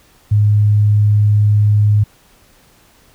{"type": "tone", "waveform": "sine", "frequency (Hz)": 104.5, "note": "G#2", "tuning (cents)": 11, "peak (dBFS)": -8, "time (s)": [0.31, 2.04], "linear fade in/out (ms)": 10, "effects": ["pink hiss -50 dBFS RMS until 3.14 s"]}